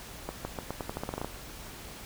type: accelerating click train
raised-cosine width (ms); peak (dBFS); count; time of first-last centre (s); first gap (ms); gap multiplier
1; -19; 13; 0.29-1.246; 160; 0.86
effects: added 50 Hz sine -53 dBFS peak until 2.05 s + pink hiss -45 dBFS RMS until 2.05 s